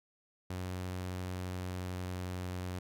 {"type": "tone with pitch glide", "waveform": "sawtooth", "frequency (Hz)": [91.5, 90.82], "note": ["F#2", "F#2"], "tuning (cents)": [-19, -32], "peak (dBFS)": -33, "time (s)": [0.5, 2.79], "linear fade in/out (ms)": 5, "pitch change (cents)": -13, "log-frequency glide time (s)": [1.34, 2.55], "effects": []}